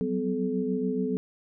sine tone cluster, 184.2 / 191.2 / 253.2 / 429.7 Hz, F#3 / G3 / B3 / A4, -7 / -43 / +43 / -41 cents, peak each -34 / -32 / -29 / -30 dBFS, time 0.01-1.17 s, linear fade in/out 0 ms, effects none

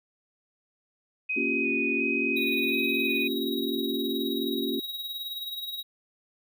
sine tone with vibrato, 2500 Hz, D#7, 8 cents sharp, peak -26 dBFS, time 1.29-3.28 s, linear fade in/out 10 ms, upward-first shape square, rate 1.4 Hz, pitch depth 11 cents each way
sine chord, G half-diminished seventh, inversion first, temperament equal, 233.1 / 277.2 / 349.2 / 392 Hz, Bb3 / Db4 / F4 / G4, 0 / 0 / 0 / 0 cents, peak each -33 / -31 / -33 / -34 dBFS, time 1.36-4.8 s, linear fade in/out 10 ms
square tone with tremolo, 3820 Hz, A#7, 42 cents sharp, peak -31 dBFS, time 2.36-5.83 s, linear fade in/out 10 ms, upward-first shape triangle, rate 19 Hz, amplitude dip 60%
effects none

